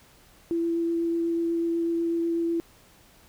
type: tone with vibrato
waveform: sine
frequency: 335.6 Hz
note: E4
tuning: 31 cents sharp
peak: -23 dBFS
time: 0.51-2.6 s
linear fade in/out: 0 ms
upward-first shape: triangle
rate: 8.1 Hz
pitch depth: 10 cents each way
effects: pink hiss -56 dBFS RMS until 3.28 s